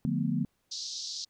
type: chord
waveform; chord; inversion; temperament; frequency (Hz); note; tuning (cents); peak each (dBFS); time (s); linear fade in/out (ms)
sine; B half-diminished seventh; first; just; 148.16 / 177.8 / 222.2 / 246.9; D3 / F3 / A3 / B3; +16 / +31 / +17 / 0; -32; 0.05-0.45; 0
type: band-pass noise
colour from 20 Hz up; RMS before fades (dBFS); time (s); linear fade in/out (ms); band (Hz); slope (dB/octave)
pink; -38; 0.71-1.25; 10; 4000 to 6100; 48
effects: pink hiss -75 dBFS RMS until 1.29 s